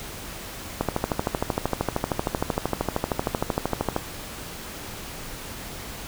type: click train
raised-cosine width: 1 ms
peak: -8 dBFS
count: 42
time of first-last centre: 0.81-3.964 s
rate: 13 Hz
effects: pink hiss -37 dBFS RMS until 6.07 s